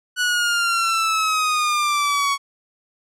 sawtooth exponential sweep, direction down, 1480 to 1111 Hz, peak -14 dBFS, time 0.16-2.38 s, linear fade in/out 50 ms, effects low-pass 10000 Hz 12 dB/octave

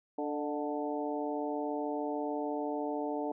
harmonic tone with a mistuned harmonic, 146.8 Hz, D3, in tune, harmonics 2 / 3 / 4 / 5 / 6, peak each -36 / -38 / -39 / -40 / -41 dBFS, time 0.18-3.32 s, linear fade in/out 5 ms, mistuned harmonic 4, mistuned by +40 cents, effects none

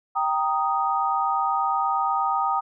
sine chord, Eb major, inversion first, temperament equal, 784 / 932.3 / 1244.5 Hz, G5 / Bb5 / Eb6, 0 / 0 / 0 cents, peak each -25 / -26 / -24 dBFS, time 0.15-2.61 s, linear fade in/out 20 ms, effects none

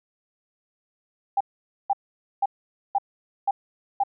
sine tone bursts, 796 Hz, G5, 26 cents sharp, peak -18 dBFS, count 6, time 1.37-4.036 s, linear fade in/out 5 ms, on 36 ms, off 490 ms, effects none

